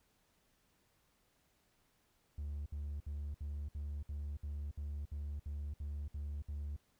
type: tone bursts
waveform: triangle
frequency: 72.9 Hz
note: D2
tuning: 12 cents flat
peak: -36 dBFS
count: 13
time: 2.38-6.764 s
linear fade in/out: 5 ms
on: 280 ms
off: 62 ms
effects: tanh soft clip ceiling -33 dBFS + pink hiss -75 dBFS RMS until 6.99 s